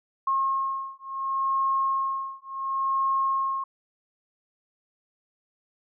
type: beating tone pair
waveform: sine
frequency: 1078 / 1078.7 Hz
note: C#6 / C#6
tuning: -49 / -48 cents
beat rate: 0.7 Hz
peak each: -27 dBFS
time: 0.27-3.64 s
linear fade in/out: 5 ms
effects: none